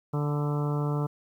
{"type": "harmonic tone with a mistuned harmonic", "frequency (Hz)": 146.83, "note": "D3", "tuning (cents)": 0, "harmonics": [1, 2, 3, 4, 5, 6, 7, 8, 9], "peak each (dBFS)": [-26, -35, -35, -41, -43, -42, -42, -43, -43], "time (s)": [0.13, 1.07], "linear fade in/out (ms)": 10, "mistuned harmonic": 7, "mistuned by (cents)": -23, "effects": ["10-bit"]}